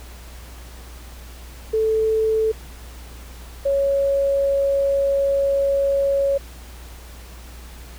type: tone pair in turn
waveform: sine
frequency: 440 / 554.4 Hz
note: A4 / C#5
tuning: 0 / 0 cents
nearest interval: major third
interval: 400 cents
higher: second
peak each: -16 dBFS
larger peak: neither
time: 1.73-2.52 / 3.65-6.38 s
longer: second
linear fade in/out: 10 ms
effects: added 60 Hz sine -37 dBFS peak until 7.98 s + pink hiss -44 dBFS RMS until 7.98 s